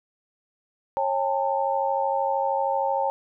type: tone cluster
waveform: sine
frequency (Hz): 547 / 805 / 898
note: C#5 / G5 / A5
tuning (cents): -23 / +46 / +35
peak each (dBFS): -26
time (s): 0.97-3.1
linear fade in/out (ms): 0
effects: none